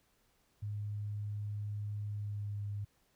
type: tone with pitch glide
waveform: sine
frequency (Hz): 103.83 to 102.22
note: G#2 to G#2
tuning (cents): 0 to -27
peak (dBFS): -36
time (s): 0.62-2.85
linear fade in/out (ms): 10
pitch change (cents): -27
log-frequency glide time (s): 2.07-2.67
effects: pink hiss -73 dBFS RMS until 3.15 s